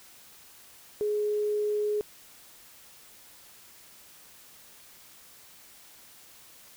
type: tone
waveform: sine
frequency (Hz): 419.1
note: G#4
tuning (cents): +16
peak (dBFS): -25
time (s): 1.01-2.01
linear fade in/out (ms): 0
effects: white hiss -53 dBFS RMS until 6.76 s